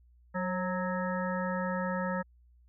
harmonic tone with a mistuned harmonic, 185 Hz, F#3, in tune, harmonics 1 / 3 / 5 / 7 / 9 / 10, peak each -33 / -35 / -38 / -39 / -41 / -43 dBFS, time 0.34-2.23 s, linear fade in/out 20 ms, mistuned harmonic 3, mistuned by -47 cents, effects added 60 Hz sine -58 dBFS peak until 2.68 s

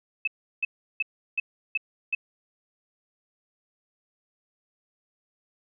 sine tone bursts, 2602 Hz, E7, 23 cents flat, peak -22 dBFS, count 6, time 0.25-2.15 s, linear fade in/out 5 ms, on 25 ms, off 350 ms, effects none

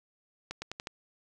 accelerating click train, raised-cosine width 0.2 ms, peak -20 dBFS, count 5, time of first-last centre 0.51-0.871 s, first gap 110 ms, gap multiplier 0.87, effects none

